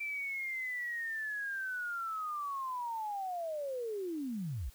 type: linear sweep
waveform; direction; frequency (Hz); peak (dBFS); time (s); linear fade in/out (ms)
sine; down; 2349 to 48; -35; 0-4.7; 10
effects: white hiss -61 dBFS RMS until 4.74 s